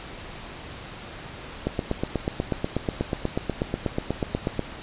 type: click train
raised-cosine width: 2 ms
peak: -10 dBFS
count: 25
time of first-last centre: 1.67-4.593 s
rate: 8.21 Hz
effects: pink hiss -39 dBFS RMS until 4.82 s + resampled to 8000 Hz